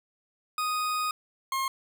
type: tone pair in turn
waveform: 40% pulse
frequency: 1244.5 / 1070.4 Hz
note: D#6 / C6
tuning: 0 / +39 cents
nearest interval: minor third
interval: 261 cents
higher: first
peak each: -26 dBFS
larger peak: neither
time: 0.58-1.11 / 1.52-1.68 s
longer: first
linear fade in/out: 2 ms
effects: none